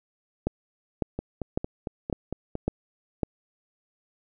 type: two click trains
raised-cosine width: 2 ms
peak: -11 / -17 dBFS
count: 6 / 7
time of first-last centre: 0.47-3.232 / 1.19-2.554 s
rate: 1.81 / 4.4 Hz
effects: none